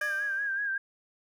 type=tone with vibrato; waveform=sine; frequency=1615 Hz; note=G#6; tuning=49 cents flat; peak=-28 dBFS; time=0.01-0.78 s; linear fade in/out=5 ms; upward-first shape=sine; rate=5.3 Hz; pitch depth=59 cents each way
type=tone with exponential decay; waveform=15% pulse; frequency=599 Hz; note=D5; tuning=34 cents sharp; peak=-28 dBFS; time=0.01-0.75 s; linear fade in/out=5 ms; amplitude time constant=160 ms
effects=none